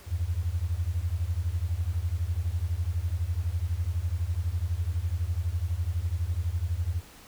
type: beating tone pair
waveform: sine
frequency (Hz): 80 / 92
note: D#2 / F#2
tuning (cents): +49 / -9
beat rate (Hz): 12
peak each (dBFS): -29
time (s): 0.06-7.02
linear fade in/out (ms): 50
effects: pink hiss -51 dBFS RMS until 7.27 s